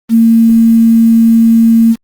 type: tone with quantisation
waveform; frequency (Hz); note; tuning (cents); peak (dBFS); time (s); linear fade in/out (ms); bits
sine; 227.9; A#3; -39; -3; 0.09-1.96; 50; 5
effects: Opus 24 kbps